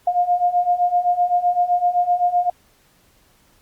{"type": "beating tone pair", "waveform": "sine", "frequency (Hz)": [705, 712.8], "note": ["F5", "F5"], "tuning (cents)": [16, 35], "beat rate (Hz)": 7.8, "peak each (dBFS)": [-20, -17], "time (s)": [0.07, 2.5], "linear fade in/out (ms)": 5, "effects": ["pink hiss -57 dBFS RMS until 3.61 s", "Opus 48 kbps"]}